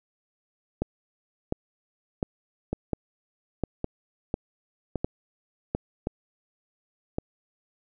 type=two click trains; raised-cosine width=2 ms; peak=-14 / -12 dBFS; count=5 / 8; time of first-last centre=2.73-7.184 / 0.82-5.75 s; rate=0.898 / 1.42 Hz; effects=none